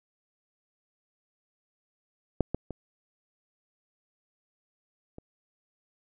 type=clicks; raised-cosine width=2 ms; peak=-9 / -15 / -23 / -29 dBFS; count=4; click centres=2.407 / 2.546 / 2.707 / 5.184 s; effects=none